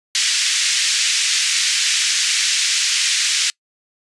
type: band-pass noise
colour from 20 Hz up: white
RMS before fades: -18 dBFS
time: 0.15-3.5 s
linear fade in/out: 0 ms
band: 1900 to 7100 Hz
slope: 24 dB/octave
effects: noise-tail reverb RT60 0.1 s tail -26 dB re dry + resampled to 24000 Hz